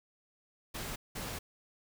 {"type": "noise bursts at uneven times", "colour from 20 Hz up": "pink", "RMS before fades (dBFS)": -40, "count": 2, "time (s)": [[0.74, 0.96], [1.15, 1.39]], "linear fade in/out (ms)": 10, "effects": []}